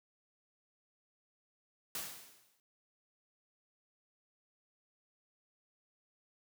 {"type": "noise with exponential decay", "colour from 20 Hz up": "white", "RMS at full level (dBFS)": -38, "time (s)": [1.95, 2.6], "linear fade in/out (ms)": 1, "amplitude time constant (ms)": 140, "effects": ["high-pass 100 Hz 12 dB/octave"]}